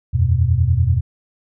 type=chord; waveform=sine; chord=E suspended second; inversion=none; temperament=just; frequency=82.41 / 92.71 / 123.61 Hz; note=E2 / F#2 / B2; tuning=0 / +4 / +2 cents; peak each=-17 dBFS; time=0.13-1.01 s; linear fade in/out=20 ms; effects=none